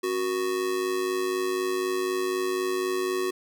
square tone with amplitude modulation, 370 Hz, F#4, in tune, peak -23 dBFS, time 0.03-3.31 s, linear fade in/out 10 ms, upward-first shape sine, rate 104 Hz, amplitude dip 60%, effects none

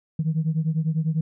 sine beating tone pair, 155.56 / 165.56 Hz, D#3 / E3, 0 / +8 cents, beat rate 10 Hz, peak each -22 / -24 dBFS, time 0.19-1.21 s, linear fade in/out 5 ms, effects tanh soft clip ceiling -15 dBFS

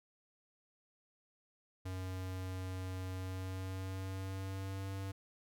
square tone with pitch glide, 93.1 to 97 Hz, F#2 to G2, +11 to -18 cents, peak -40 dBFS, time 1.85-5.12 s, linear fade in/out 10 ms, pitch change +71 cents, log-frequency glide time 3.14-4.9 s, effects none

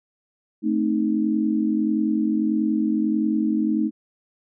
sine chord, A diminished, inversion none, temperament equal, 220 / 261.6 / 311.1 Hz, A3 / C4 / Eb4, 0 / 0 / 0 cents, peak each -22 / -27 / -22 dBFS, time 0.62-3.91 s, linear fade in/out 50 ms, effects none

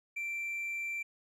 sine tone with hard clipping, 2349 Hz, D7, in tune, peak -35 dBFS, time 0.16-1.03 s, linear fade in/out 10 ms, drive 2 dB, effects none

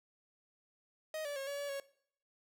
45% pulse tone with pitch steps, 626 / 577 / 544 / 567 / 571 / 554 Hz, D#5 / D5 / C#5 / C#5 / D5 / C#5, +10 / -31 / -33 / +39 / -49 / -1 cents, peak -38 dBFS, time 1.14-1.8 s, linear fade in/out 2 ms, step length 110 ms, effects noise-tail reverb RT60 0.6 s tail -19 dB re dry

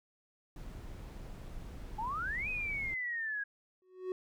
brown noise, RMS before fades -45 dBFS, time 0.56-2.94 s, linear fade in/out 2 ms
sine exponential two-way sweep, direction up then down, 830.6 to 2540 to 1631 Hz, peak -34 dBFS, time 1.98-3.44 s, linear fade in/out 10 ms, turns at 2.49 s
triangle tone with exponential growth, 370 Hz, F#4, in tune, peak -29 dBFS, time 3.82-4.12 s, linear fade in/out 1 ms, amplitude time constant 65 ms
effects none

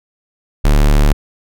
square tone, 36.69 Hz, D1, 1 cent flat, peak -8 dBFS, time 0.64-1.13 s, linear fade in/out 10 ms, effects none

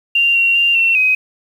sine tone with pitch steps, 2778 / 2748 / 2784 / 2711 / 2522 Hz, F7 / F7 / F7 / E7 / D#7, -10 / -29 / -6 / +48 / +23 cents, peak -10 dBFS, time 0.15-1.15 s, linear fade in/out 5 ms, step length 200 ms, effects 7-bit

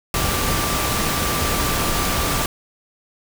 sine tone in noise, 1174 Hz, D6, 1 cent flat, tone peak -28 dBFS, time 0.14-2.46 s, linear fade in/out 2 ms, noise pink, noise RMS -21 dBFS, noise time 0.14-2.46 s, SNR -10 dB, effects none

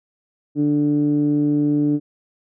15% pulse tone with low-pass filter, 147.1 Hz, D3, 3 cents sharp, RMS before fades -18 dBFS, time 0.55-2 s, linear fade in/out 50 ms, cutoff 300 Hz, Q 3.6, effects none

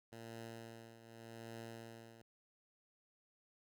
10% pulse tone with tremolo, 114.7 Hz, A#2, 28 cents flat, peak -39 dBFS, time 0.12-2.22 s, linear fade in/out 5 ms, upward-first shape triangle, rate 0.85 Hz, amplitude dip 75%, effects none

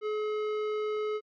sine tone with tanh clipping, 426 Hz, G#4, 44 cents sharp, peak -31 dBFS, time 0.01-1.21 s, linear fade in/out 50 ms, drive 14 dB, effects AAC 64 kbps

